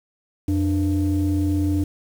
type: tone pair together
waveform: sine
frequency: 88.4 / 296.1 Hz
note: F2 / D4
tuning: +22 / +14 cents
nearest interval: octave + major sixth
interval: 2092 cents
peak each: -19 dBFS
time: 0.48-1.84 s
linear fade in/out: 5 ms
effects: tanh soft clip ceiling -14 dBFS + 7-bit